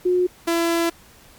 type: tone pair in turn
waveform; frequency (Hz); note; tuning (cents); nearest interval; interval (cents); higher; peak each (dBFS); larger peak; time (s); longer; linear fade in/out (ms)
sine / sawtooth; 361.1 / 336.2; F#4 / E4; -42 / +34; minor second; 124; first; -15 / -14; second; 0.05-0.27 / 0.47-0.9; second; 10
effects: pink hiss -49 dBFS RMS until 1.38 s + MP3 96 kbps